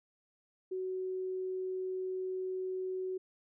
sine tone, 373.1 Hz, F#4, 14 cents sharp, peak -34 dBFS, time 0.71-3.18 s, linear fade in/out 10 ms, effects none

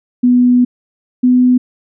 sine tone pair in turn, 246.9 / 250.3 Hz, B3 / B3, 0 / +23 cents, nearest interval unison, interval 23 cents, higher second, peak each -6 dBFS, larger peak neither, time 0.23-0.65 / 1.23-1.58 s, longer first, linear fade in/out 10 ms, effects none

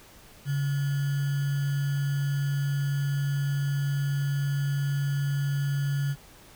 sine tone with sample-and-hold, 140.7 Hz, C#3, 26 cents sharp, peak -24 dBFS, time 0.45-6.16 s, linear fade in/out 50 ms, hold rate 1575 Hz, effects pink hiss -52 dBFS RMS until 6.55 s

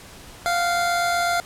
25% pulse tone pair together, 696 / 744.1 Hz, F5 / F#5, -6 / +10 cents, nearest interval minor second, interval 116 cents, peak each -16 / -28 dBFS, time 0.46-1.4 s, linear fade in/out 0 ms, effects pink hiss -43 dBFS RMS until 1.45 s + low-pass 12000 Hz 12 dB/octave

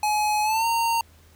square tone with pitch glide, 845 to 921.5 Hz, G#5 to A#5, +30 to -20 cents, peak -21 dBFS, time 0.03-1.01 s, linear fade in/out 2 ms, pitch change +150 cents, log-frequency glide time 0.43-0.66 s, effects added 81 Hz sine -52 dBFS peak until 1.35 s + pink hiss -57 dBFS RMS until 1.35 s

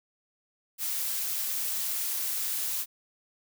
blue noise, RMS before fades -31 dBFS, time 0.78-2.86 s, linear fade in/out 50 ms, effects none

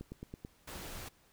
click train, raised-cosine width 3 ms, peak -30 dBFS, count 5, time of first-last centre 0.01-0.449 s, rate 9.11 Hz
pink noise, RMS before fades -45 dBFS, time 0.67-1.09 s, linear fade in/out 10 ms
effects pink hiss -67 dBFS RMS until 1.32 s

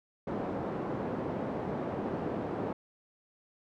pink band-pass noise, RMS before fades -35 dBFS, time 0.27-2.73 s, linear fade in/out 5 ms, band 180 to 720 Hz, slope 12 dB/octave, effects none

